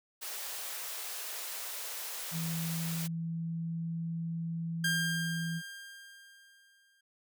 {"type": "high-pass noise", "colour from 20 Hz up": "white", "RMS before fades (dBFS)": -40, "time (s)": [0.21, 3.08], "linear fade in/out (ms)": 20, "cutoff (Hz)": 440, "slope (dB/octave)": 24}
{"type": "tone with pitch glide", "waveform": "sine", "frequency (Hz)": [164.81, 165.96], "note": ["E3", "E3"], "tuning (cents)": [0, 12], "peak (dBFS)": -33, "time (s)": [2.31, 5.62], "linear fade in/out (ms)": 50, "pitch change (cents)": 12, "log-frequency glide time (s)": [2.48, 4.02]}
{"type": "tone with exponential decay", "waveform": "sawtooth", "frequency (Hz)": 1601, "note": "G6", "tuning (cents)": 36, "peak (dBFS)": -24, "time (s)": [4.84, 7.01], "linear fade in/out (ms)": 5, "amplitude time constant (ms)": 470}
{"effects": []}